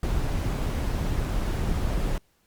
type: noise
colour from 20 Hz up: brown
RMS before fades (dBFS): -26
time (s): 0.03-2.18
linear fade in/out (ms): 2
effects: pink hiss -67 dBFS RMS until 2.46 s + Opus 48 kbps